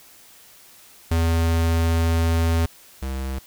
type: tone pair in turn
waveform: square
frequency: 82.7 / 66.25 Hz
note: E2 / C2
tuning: +6 / +22 cents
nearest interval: major third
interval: 384 cents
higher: first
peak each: -18 / -26 dBFS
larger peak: first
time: 1.11-2.66 / 3.02-3.39 s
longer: first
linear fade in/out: 5 ms
effects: white hiss -49 dBFS RMS until 3.46 s